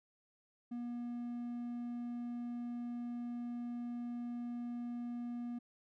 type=tone; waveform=triangle; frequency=240 Hz; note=B3; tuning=49 cents flat; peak=-37 dBFS; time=0.71-5.59 s; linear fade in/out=10 ms; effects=none